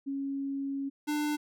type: tone pair in turn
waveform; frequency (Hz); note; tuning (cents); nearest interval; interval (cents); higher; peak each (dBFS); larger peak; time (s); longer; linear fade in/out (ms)
sine / square; 275.6 / 298.1; C#4 / D4; -10 / +26; minor second; 136; second; -31 / -29; second; 0.06-0.9 / 1.07-1.37; first; 20
effects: none